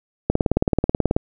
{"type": "click train", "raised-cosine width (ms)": 2, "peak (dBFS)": -3, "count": 17, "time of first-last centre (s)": [0.3, 1.165], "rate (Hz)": 18.5, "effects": []}